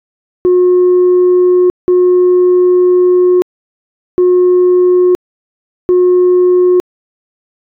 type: tone bursts at uneven times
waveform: sine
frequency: 361.2 Hz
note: F#4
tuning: 42 cents flat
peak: -3 dBFS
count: 4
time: 0.45-1.7 / 1.88-3.42 / 4.18-5.15 / 5.89-6.8 s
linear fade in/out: 0 ms
effects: tanh soft clip ceiling -3 dBFS